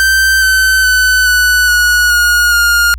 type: tone with pitch steps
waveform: 45% pulse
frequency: 1556 / 1531.9 / 1508.2 / 1484.9 / 1461.9 / 1439.3 / 1417 Hz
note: G6 / G6 / F#6 / F#6 / F#6 / F#6 / F6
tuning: -13 / -40 / +33 / +6 / -21 / -48 / +25 cents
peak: -7 dBFS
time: 0-2.94 s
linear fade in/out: 0 ms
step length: 420 ms
effects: added 60 Hz sine -23 dBFS peak until 2.98 s